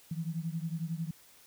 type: beating tone pair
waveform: sine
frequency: 160.4 / 171.4 Hz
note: E3 / F3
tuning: -47 / -32 cents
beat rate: 11 Hz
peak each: -35 / -37 dBFS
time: 0.11-1.11 s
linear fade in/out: 5 ms
effects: white hiss -59 dBFS RMS until 1.46 s